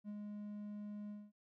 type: tone with ADSR envelope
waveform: triangle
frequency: 207.7 Hz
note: G#3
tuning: in tune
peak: -40 dBFS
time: 0.04-1.32 s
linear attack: 48 ms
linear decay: 44 ms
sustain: -2 dB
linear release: 220 ms
effects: none